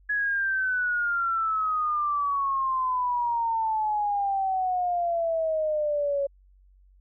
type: exponential sweep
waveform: sine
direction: down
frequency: 1688 to 554.4 Hz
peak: -23 dBFS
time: 0.09-6.27 s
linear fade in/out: 10 ms
effects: added 47 Hz sine -54 dBFS peak until 7 s